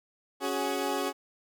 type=chord; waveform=20% pulse; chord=C# suspended fourth; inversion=none; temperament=equal with one note detuned; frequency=277.2 / 370 / 417.7 Hz; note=C#4 / F#4 / G#4; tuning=0 / 0 / +10 cents; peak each=-28 dBFS; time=0.4-1.13 s; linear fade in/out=50 ms; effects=none